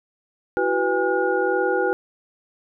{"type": "tone cluster", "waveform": "sine", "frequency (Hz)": [335.2, 377.3, 493.6, 814, 1436], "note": ["E4", "F#4", "B4", "G#5", "F6"], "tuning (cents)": [29, 34, -1, -35, 48], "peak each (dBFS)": [-28, -23, -23, -26, -26], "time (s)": [0.57, 1.93], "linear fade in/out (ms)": 0, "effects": []}